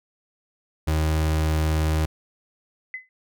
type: tone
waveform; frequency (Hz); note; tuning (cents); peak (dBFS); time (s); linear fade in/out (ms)
35% pulse; 78.2; D#2; +9; -18; 0.87-2.06; 10
type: tone with exponential decay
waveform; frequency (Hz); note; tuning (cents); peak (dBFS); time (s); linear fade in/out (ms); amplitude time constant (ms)
sine; 2029; B6; +46; -26; 2.94-3.09; 1; 31
effects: none